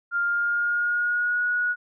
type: tone with pitch glide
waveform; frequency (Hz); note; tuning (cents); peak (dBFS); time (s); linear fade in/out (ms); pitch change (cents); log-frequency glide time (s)
sine; 1400 to 1457.8; F6 to F#6; +4 to -26; -21; 0.11-1.76; 50; +70; 0.21-1.44
effects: none